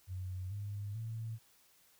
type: tone with pitch steps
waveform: sine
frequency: 92.5 / 102.04 / 112.57 Hz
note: F#2 / G#2 / A2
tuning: 0 / -30 / +40 cents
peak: -38 dBFS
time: 0.07-1.39 s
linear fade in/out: 50 ms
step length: 440 ms
effects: white hiss -67 dBFS RMS until 1.99 s